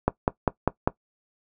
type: click train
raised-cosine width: 1 ms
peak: -5 dBFS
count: 5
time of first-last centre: 0.08-0.875 s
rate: 5.03 Hz
effects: noise-tail reverb RT60 0.1 s tail -18 dB re dry